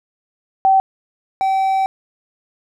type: tone pair in turn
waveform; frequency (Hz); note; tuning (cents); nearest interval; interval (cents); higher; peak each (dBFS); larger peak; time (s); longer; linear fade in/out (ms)
sine / triangle; 770 / 770; G5 / G5; -31 / -31; unison; 0; neither; -9 / -12; first; 0.65-0.8 / 1.41-1.86; second; 0
effects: none